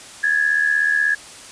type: tone pair together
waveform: sine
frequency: 1664.6 / 1741 Hz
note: G#6 / A6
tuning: +4 / -19 cents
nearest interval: minor second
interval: 77 cents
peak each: -16 / -21 dBFS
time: 0.23-1.15 s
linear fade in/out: 10 ms
effects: white hiss -39 dBFS RMS until 1.51 s + resampled to 22050 Hz